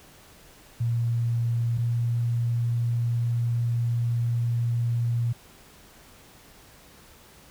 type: tone pair in turn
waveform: sine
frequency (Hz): 117.4 / 118.22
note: A#2 / A#2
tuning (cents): +13 / +25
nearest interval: unison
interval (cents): 12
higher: second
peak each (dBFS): -22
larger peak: neither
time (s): 0.8-1.78 / 1.78-5.33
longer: second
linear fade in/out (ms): 10
effects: pink hiss -52 dBFS RMS until 7.5 s